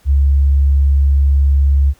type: tone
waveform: sine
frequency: 69.6 Hz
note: C#2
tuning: 8 cents sharp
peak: -8 dBFS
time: 0.05-1.94 s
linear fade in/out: 50 ms
effects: pink hiss -52 dBFS RMS until 1.99 s

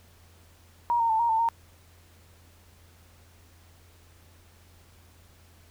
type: tone with pitch steps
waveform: sine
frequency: 949 / 921 / 885 / 937 / 892 / 923 Hz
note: A#5 / A#5 / A5 / A#5 / A5 / A#5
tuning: +31 / -21 / +10 / +9 / +23 / -17 cents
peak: -21 dBFS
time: 0.9-1.488 s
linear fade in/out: 0 ms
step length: 98 ms
effects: added 85 Hz sine -55 dBFS peak until 5.7 s + pink hiss -59 dBFS RMS until 5.7 s

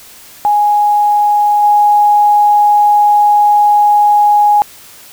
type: tone with level steps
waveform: sine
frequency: 830 Hz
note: G#5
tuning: 1 cent flat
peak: -7 / -5 dBFS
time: 0.45-4.62 s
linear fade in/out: 0 ms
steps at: 1.62 s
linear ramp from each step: 20 ms
effects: white hiss -37 dBFS RMS until 5.12 s

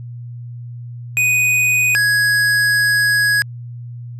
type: tone pair in turn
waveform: square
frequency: 2489 / 1665.4 Hz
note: D#7 / G#6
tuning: 0 / +4 cents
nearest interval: perfect fifth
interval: 696 cents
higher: first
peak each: -13 dBFS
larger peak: neither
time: 1.17-1.95 / 1.95-3.42 s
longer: second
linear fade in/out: 0 ms
effects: added 120 Hz sine -28 dBFS peak until 4.19 s + low-pass 12000 Hz 12 dB/octave

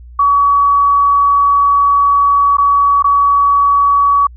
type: tone with dropouts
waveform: sine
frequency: 1133 Hz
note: C#6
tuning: 37 cents sharp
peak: -7 dBFS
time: 0.19-4.27 s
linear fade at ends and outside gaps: 5 ms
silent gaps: 2.57-2.582 / 3.025-3.042 s
effects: added 60 Hz sine -32 dBFS peak until 4.36 s

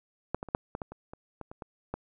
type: clicks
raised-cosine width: 1 ms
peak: -14 / -22 / -28 / -11 / -20 / -21 / -29 / -28 / -25 / -29 / -25 / -19 dBFS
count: 12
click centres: 0.346 / 0.429 / 0.487 / 0.549 / 0.751 / 0.818 / 0.92 / 1.135 / 1.413 / 1.515 / 1.622 / 1.94 s
effects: none

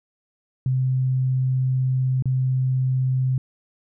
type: tone with dropouts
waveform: sine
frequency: 129.7 Hz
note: C3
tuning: 15 cents flat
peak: -18 dBFS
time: 0.66-3.38 s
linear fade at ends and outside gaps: 2 ms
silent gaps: 2.224-2.256 s
effects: none

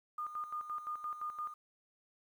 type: tone with tremolo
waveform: sine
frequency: 1218 Hz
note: D#6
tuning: 37 cents flat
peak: -36 dBFS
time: 0.18-1.54 s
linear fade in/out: 5 ms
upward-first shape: square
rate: 5.8 Hz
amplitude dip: 65%
effects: 11-bit

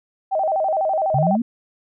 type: tone with vibrato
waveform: sine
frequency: 698.5 Hz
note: F5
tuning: in tune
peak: -17 dBFS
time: 0.31-1.37 s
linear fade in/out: 20 ms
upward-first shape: square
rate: 12 Hz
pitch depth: 180 cents each way
type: exponential sweep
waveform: sine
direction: up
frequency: 128.9 to 246.9 Hz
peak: -17 dBFS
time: 1.14-1.42 s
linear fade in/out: 5 ms
effects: none

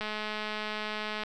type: click train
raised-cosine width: 0.3 ms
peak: -19 dBFS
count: 262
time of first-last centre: 0.01-1.235 s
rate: 213 Hz
effects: none

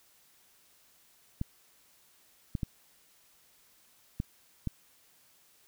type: clicks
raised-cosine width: 5 ms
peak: -19 dBFS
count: 5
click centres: 1.414 / 2.552 / 2.632 / 4.201 / 4.673 s
effects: white hiss -64 dBFS RMS until 5.67 s

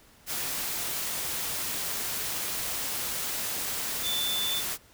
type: tone in noise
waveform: sine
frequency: 3520 Hz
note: A7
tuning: in tune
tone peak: -28 dBFS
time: 4.02-4.63 s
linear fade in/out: 50 ms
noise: white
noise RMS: -32 dBFS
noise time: 0.26-4.78 s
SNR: +1 dB
effects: pink hiss -57 dBFS RMS until 4.93 s

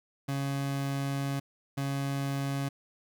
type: tone pair in turn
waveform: 30% pulse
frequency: 138.59 / 138.59 Hz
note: C#3 / C#3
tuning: 0 / 0 cents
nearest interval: unison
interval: 0 cents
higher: neither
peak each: -27 dBFS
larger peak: neither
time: 0.28-1.4 / 1.77-2.69 s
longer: first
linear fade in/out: 10 ms
effects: none

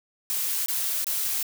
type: noise bursts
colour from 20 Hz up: blue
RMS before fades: -27 dBFS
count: 3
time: 0.3-1.428 s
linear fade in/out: 0 ms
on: 360 ms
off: 24 ms
effects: none

